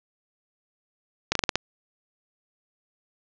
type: slowing click train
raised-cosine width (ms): 0.2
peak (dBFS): -4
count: 6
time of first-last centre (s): 1.32-1.556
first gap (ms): 33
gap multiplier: 1.18
effects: resampled to 16000 Hz + 7-bit